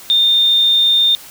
sine tone, 3627 Hz, A#7, 48 cents flat, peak -9 dBFS, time 0.1-1.15 s, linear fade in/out 0 ms, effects white hiss -37 dBFS RMS until 1.3 s

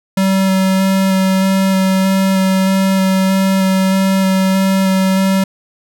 square tone with vibrato, 191 Hz, G3, 45 cents flat, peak -11 dBFS, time 0.17-5.44 s, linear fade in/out 5 ms, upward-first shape square, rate 1.6 Hz, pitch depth 9 cents each way, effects none

